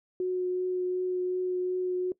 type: tone with vibrato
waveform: sine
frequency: 365.2 Hz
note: F#4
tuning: 23 cents flat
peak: -26 dBFS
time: 0.2-2.12 s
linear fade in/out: 2 ms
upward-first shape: triangle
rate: 2.7 Hz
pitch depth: 12 cents each way
effects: noise-tail reverb RT60 0.1 s tail -20 dB re dry